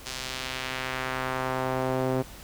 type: tone with band-pass filter sweep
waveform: sawtooth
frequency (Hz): 130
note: C3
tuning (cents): -11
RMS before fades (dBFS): -30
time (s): 0.05-2.23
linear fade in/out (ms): 20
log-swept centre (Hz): 5500 to 430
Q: 0.99
effects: added 50 Hz sine -49 dBFS peak until 2.43 s + pink hiss -46 dBFS RMS until 2.43 s